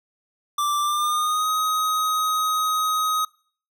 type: tone with pitch glide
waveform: square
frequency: 1174.7 to 1259 Hz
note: D6 to D#6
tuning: 0 to +20 cents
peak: -21 dBFS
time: 0.58-3.25 s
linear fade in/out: 5 ms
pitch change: +120 cents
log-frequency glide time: 0.8-1.49 s
effects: noise-tail reverb RT60 0.5 s tail -24 dB re dry